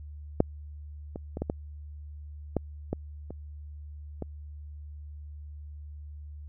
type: clicks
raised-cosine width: 2 ms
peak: -6 / -22 / -21 / -16 / -14 / -12 / -15 / -25 / -20 dBFS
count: 9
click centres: 0.404 / 1.159 / 1.371 / 1.42 / 1.499 / 2.567 / 2.93 / 3.306 / 4.223 s
effects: added 74 Hz sine -40 dBFS peak until 6.48 s